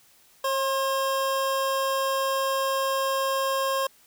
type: tone pair together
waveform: square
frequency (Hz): 540 / 1067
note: C#5 / C6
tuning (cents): -45 / +34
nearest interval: octave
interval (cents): 1179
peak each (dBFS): -27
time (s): 0.44-3.87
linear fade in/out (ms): 5
effects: white hiss -58 dBFS RMS until 4.06 s